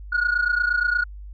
sine tone pair together, 1435 / 1463.5 Hz, F6 / F#6, +47 / -19 cents, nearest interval unison, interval 34 cents, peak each -20 dBFS, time 0.12-1.04 s, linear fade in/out 10 ms, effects tanh soft clip ceiling -15 dBFS + added 50 Hz sine -35 dBFS peak until 1.33 s

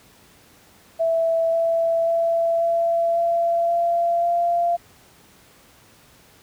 sine tone with pitch steps, 659.3 / 664.3 / 669.3 / 674.3 / 679.4 / 684.5 / 689.7 Hz, E5 / E5 / E5 / E5 / F5 / F5 / F5, 0 / +13 / +26 / +39 / -48 / -35 / -22 cents, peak -17 dBFS, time 0.99-4.77 s, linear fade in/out 20 ms, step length 540 ms, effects pink hiss -52 dBFS RMS until 6.42 s + high-pass 60 Hz 12 dB/octave

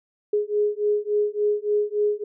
sine beating tone pair, 415.3 / 418.8 Hz, G#4 / G#4, 0 / +15 cents, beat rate 3.5 Hz, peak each -23 dBFS, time 0.33-2.24 s, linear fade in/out 5 ms, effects none

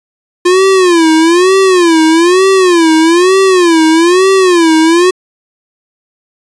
square tone with vibrato, 349.9 Hz, F4, 3 cents sharp, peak -5 dBFS, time 0.45-5.11 s, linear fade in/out 10 ms, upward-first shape sine, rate 1.1 Hz, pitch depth 170 cents each way, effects resampled to 22050 Hz

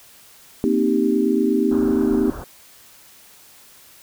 sine chord, C minor seventh, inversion third, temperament equal, 233.1 / 261.6 / 311.1 / 392 Hz, Bb3 / C4 / Eb4 / G4, 0 / 0 / 0 / 0 cents, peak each -21 dBFS, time 0.64-2.3 s, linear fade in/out 0 ms
pink low-pass noise, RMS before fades -33 dBFS, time 1.71-2.44 s, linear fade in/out 2 ms, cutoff 1600 Hz, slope 96 dB/octave
effects white hiss -48 dBFS RMS until 4.02 s

